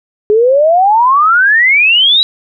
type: exponential sweep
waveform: sine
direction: up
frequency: 411.9 to 3951 Hz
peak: -5 dBFS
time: 0.3-2.23 s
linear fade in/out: 0 ms
effects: none